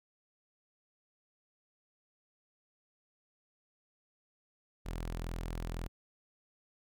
sawtooth tone, 41.94 Hz, E1, 31 cents sharp, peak -33 dBFS, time 4.85-5.88 s, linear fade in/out 20 ms, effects none

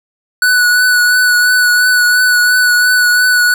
square tone with vibrato, 1480 Hz, F#6, in tune, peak -8 dBFS, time 0.42-3.54 s, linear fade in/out 2 ms, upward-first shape triangle, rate 2.9 Hz, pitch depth 25 cents each way, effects none

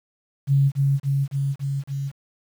sine tone with echo, 138.59 Hz, C#3, in tune, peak -14 dBFS, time 0.47-0.72 s, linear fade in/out 50 ms, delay 280 ms, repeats 5, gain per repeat -2 dB, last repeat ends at 2.12 s, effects 8-bit

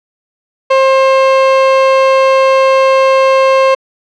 30% pulse tone, 532 Hz, C5, 29 cents sharp, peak -3 dBFS, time 0.7-3.75 s, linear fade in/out 10 ms, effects low-pass 3000 Hz 12 dB/octave

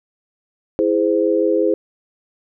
sine chord, E augmented, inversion none, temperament equal with one note detuned, 329.6 / 415.3 / 515.7 Hz, E4 / G#4 / B#4, 0 / 0 / -25 cents, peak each -18 dBFS, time 0.79-1.74 s, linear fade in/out 0 ms, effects none

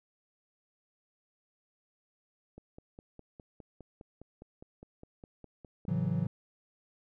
click train, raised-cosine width 2 ms, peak -35 dBFS, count 18, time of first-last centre 2.58-6.056 s, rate 4.89 Hz
triangle chord, F# minor seventh, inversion first, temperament equal with one note detuned, 110 / 139.07 / 164.81 / 185 Hz, A2 / C#3 / E3 / F#3, 0 / +6 / 0 / 0 cents, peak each -34 / -33 / -30 / -32 dBFS, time 5.88-6.27 s, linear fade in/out 5 ms
effects none

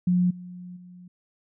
sine tone with level steps, 179.2 Hz, F3, 45 cents sharp, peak -18 / -37 / -43 dBFS, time 0.07-1.08 s, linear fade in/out 5 ms, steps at 0.3 / 0.76 s, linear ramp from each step 10 ms, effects none

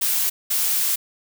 blue noise bursts at uneven times, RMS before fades -21 dBFS, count 2, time 0.01-0.3 / 0.5-0.96 s, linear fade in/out 10 ms, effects none

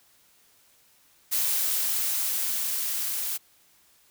blue noise with level ramp, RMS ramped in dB -25 to -30 dBFS, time 1.31-3.38 s, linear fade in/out 20 ms, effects white hiss -61 dBFS RMS until 4.1 s

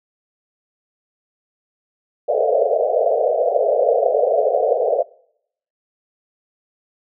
pink band-pass noise, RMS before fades -17 dBFS, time 2.28-5.03 s, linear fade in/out 10 ms, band 440 to 710 Hz, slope 96 dB/octave, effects noise-tail reverb RT60 0.7 s tail -23 dB re dry

